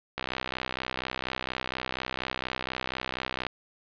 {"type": "click train", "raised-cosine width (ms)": 0.3, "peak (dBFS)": -14, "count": 212, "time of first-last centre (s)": [0.18, 3.467], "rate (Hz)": 64.2, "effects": ["resampled to 11025 Hz", "9-bit"]}